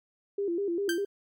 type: tone with vibrato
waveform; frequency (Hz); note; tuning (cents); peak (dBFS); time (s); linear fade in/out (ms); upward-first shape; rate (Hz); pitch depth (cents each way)
sine; 370; F#4; 0; -27; 0.38-1.05; 5; square; 5; 140
type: tone with exponential decay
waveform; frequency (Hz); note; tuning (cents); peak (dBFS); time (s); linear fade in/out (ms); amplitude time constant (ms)
sawtooth; 1568; G6; 0; -23; 0.89-1.06; 2; 36
effects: none